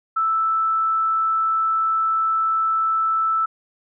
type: tone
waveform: sine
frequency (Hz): 1318.5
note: E6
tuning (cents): 0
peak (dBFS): -17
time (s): 0.16-3.46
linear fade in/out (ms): 10
effects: none